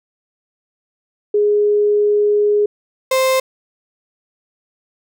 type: tone pair in turn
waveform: sine / 35% pulse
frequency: 415.3 / 523.2 Hz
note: G#4 / C5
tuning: 0 / 0 cents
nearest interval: major third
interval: 400 cents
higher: second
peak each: -11 dBFS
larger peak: neither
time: 1.34-2.66 / 3.11-3.4 s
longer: first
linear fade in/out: 5 ms
effects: none